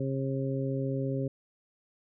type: harmonic tone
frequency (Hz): 134.7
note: C#3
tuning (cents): -49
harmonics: 1 / 2 / 3 / 4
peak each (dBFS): -31 / -34 / -36 / -37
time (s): 0-1.28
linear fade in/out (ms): 5
effects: none